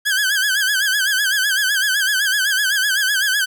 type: tone with vibrato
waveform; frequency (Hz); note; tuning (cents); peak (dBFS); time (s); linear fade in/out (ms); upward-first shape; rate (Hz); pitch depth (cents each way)
sawtooth; 1600; G6; +35; -12; 0.05-3.46; 20; sine; 7.9; 110
effects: none